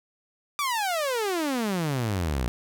sawtooth exponential sweep, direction down, 1196 to 57.1 Hz, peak -21 dBFS, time 0.59-2.48 s, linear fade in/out 0 ms, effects none

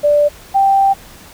sine tone pair in turn, 587.3 / 784 Hz, D5 / G5, 0 / 0 cents, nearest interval perfect fourth, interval 500 cents, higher second, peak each -8 dBFS, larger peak neither, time 0.03-0.29 / 0.54-0.94 s, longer second, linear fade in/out 20 ms, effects pink hiss -39 dBFS RMS until 1.33 s

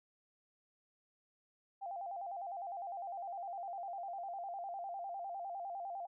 sine tone with vibrato, 740 Hz, F#5, in tune, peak -40 dBFS, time 1.81-6.07 s, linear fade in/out 20 ms, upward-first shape square, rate 9.9 Hz, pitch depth 110 cents each way, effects none

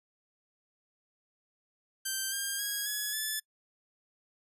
5% pulse tone with pitch steps, 1562 / 1604.1 / 1647.3 / 1691.6 / 1737.2 Hz, G6 / G6 / G#6 / G#6 / A6, -7 / +39 / -15 / +31 / -23 cents, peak -21 dBFS, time 2.05-3.4 s, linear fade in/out 10 ms, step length 270 ms, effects noise-tail reverb RT60 0.1 s tail -25 dB re dry + resampled to 32000 Hz

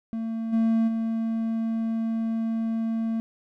triangle tone with level steps, 225.6 Hz, A3, 44 cents sharp, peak -25 / -17 / -22 dBFS, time 0.13-3.2 s, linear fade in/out 0 ms, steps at 0.52 / 0.87 s, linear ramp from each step 20 ms, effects none

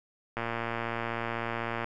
click train, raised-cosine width 0.5 ms, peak -17 dBFS, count 172, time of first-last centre 0.37-1.844 s, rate 116 Hz, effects none

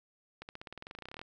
accelerating click train, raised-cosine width 0.3 ms, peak -28 dBFS, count 20, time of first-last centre 0.42-1.215 s, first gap 69 ms, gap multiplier 0.94, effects none

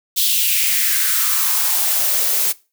blue noise with high-pass filter sweep, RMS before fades -17 dBFS, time 0.16-2.53 s, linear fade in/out 20 ms, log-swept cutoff 3600 to 380 Hz, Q 3.1, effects noise-tail reverb RT60 0.3 s tail -21 dB re dry

